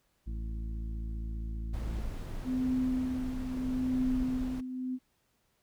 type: harmonic tone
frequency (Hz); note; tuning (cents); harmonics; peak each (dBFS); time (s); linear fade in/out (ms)
55.1; A1; +3; 1 / 2 / 3 / 4 / 5 / 6; -34 / -47 / -50 / -48 / -59 / -54; 0.26-2.11; 20
type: noise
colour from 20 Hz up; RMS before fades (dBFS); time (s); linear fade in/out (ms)
brown; -39; 1.73-4.61; 10
type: tone with tremolo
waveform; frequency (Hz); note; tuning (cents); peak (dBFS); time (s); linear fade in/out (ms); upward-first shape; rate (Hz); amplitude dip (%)
sine; 255.6; C4; -40; -26; 2.44-4.99; 50; triangle; 0.78; 70
effects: pink hiss -74 dBFS RMS until 5.62 s